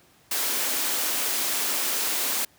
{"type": "high-pass noise", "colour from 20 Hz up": "white", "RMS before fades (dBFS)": -26, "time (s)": [0.31, 2.45], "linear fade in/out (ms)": 5, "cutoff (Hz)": 220, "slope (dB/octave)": 48, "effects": ["pink hiss -58 dBFS RMS until 2.58 s", "high-pass 80 Hz 12 dB/octave"]}